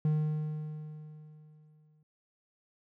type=tone with exponential decay; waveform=triangle; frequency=153.2 Hz; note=D#3; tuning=27 cents flat; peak=-22 dBFS; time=0.05-2.03 s; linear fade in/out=2 ms; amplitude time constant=430 ms; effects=none